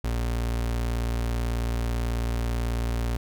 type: tone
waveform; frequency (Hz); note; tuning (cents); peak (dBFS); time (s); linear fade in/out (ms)
35% pulse; 58.27; A#1; 0; -23; 0.04-3.17; 5
effects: none